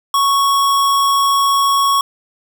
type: tone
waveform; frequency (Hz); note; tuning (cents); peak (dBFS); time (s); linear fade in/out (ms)
square; 1108.7; C#6; 0; -12; 0.14-2.01; 2
effects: none